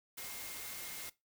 sine tone in noise, 2127 Hz, C7, 28 cents sharp, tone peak -54 dBFS, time 0.17-1.1 s, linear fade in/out 10 ms, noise white, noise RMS -45 dBFS, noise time 0.17-1.1 s, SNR -12 dB, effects noise-tail reverb RT60 0.2 s tail -19 dB re dry

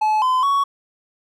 triangle tone with pitch steps, 860 / 1022 / 1117 Hz, A5 / C6 / C#6, -40 / -41 / +13 cents, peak -13 dBFS, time 0.01-0.64 s, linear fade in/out 10 ms, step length 210 ms, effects none

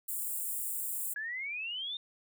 white high-pass noise, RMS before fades -36 dBFS, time 0.08-1.14 s, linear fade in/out 10 ms, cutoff 7400 Hz, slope 96 dB/octave
sine exponential sweep, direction up, 1661.2 to 3678 Hz, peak -35 dBFS, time 1.16-1.97 s, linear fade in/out 2 ms
effects none

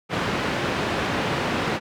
pink band-pass noise, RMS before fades -25 dBFS, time 0.09-1.8 s, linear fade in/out 50 ms, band 130 to 2900 Hz, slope 12 dB/octave, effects none

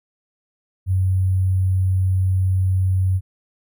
sine tone with sample-and-hold, 93.7 Hz, F#2, 22 cents sharp, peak -15 dBFS, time 0.86-3.21 s, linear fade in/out 50 ms, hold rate 11025 Hz, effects none

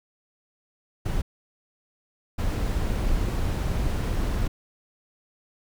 brown noise bursts at uneven times, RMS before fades -25 dBFS, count 2, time 1.05-1.22 / 2.38-4.48 s, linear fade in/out 10 ms, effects none

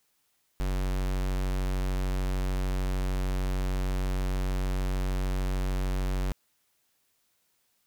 square tone, 46.7 Hz, F#1, 17 cents sharp, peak -27 dBFS, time 0.6-6.32 s, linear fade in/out 0 ms, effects white hiss -72 dBFS RMS until 7.86 s

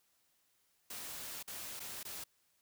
white noise with dropouts, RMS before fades -45 dBFS, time 0.9-2.24 s, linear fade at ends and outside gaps 5 ms, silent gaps 1.428-1.476 / 1.796-1.802 / 2.031-2.05 s, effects white hiss -75 dBFS RMS until 2.61 s

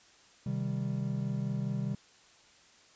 triangle chord, C minor, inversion none, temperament equal, 130.81 / 155.56 / 196 Hz, C3 / Eb3 / G3, 0 / 0 / 0 cents, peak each -32 / -35 / -33 dBFS, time 0.46-1.95 s, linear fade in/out 5 ms, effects white hiss -60 dBFS RMS until 2.95 s + resampled to 16000 Hz

